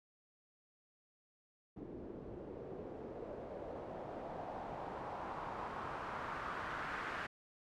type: noise with low-pass filter sweep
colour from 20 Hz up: white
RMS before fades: -45 dBFS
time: 1.76-7.27 s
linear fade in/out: 10 ms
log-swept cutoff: 340 to 1600 Hz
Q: 2.1
effects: none